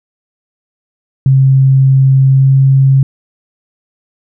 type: tone with pitch glide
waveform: sine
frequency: 134 to 135.01 Hz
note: C3 to C#3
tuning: +42 to -45 cents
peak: -4 dBFS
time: 1.26-3.03 s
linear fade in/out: 2 ms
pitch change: +13 cents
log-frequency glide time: 2.3-2.54 s
effects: none